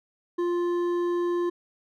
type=tone with hard clipping; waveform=triangle; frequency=349.2 Hz; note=F4; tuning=in tune; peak=-25 dBFS; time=0.38-1.5 s; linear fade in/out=10 ms; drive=11 dB; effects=none